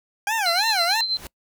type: tone with vibrato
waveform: 20% pulse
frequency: 784 Hz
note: G5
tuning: in tune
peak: -16 dBFS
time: 0.27-1.01 s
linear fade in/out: 2 ms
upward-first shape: sine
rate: 3.1 Hz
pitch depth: 260 cents each way
type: tone with tremolo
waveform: sine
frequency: 4098 Hz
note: C8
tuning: 37 cents flat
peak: -19 dBFS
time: 0.46-1.17 s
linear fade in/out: 0 ms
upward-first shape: sine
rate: 9.3 Hz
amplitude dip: 60%
type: noise with exponential growth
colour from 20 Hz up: pink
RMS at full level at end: -34 dBFS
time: 0.96-1.27 s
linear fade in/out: 1 ms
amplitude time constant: 66 ms
effects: noise-tail reverb RT60 0.1 s tail -24 dB re dry